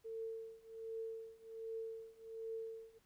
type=tone with tremolo; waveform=sine; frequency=450 Hz; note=A4; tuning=39 cents sharp; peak=-40 dBFS; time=0.04-2.99 s; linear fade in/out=20 ms; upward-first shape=triangle; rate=1.3 Hz; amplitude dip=95%; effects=pink hiss -75 dBFS RMS until 3.05 s